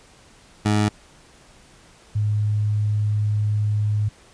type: tone pair in turn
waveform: 20% pulse / sine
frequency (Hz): 105.1 / 105.1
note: G#2 / G#2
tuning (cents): +21 / +21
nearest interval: unison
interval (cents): 0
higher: neither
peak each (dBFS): -12 / -18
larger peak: first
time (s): 0.65-0.89 / 2.15-4.09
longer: second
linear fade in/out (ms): 10
effects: pink hiss -51 dBFS RMS until 4.33 s + resampled to 22050 Hz